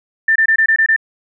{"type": "tone bursts", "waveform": "sine", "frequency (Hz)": 1785, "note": "A6", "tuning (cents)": 24, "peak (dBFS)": -9, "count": 7, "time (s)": [0.28, 0.963], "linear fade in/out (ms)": 5, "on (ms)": 77, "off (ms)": 24, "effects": []}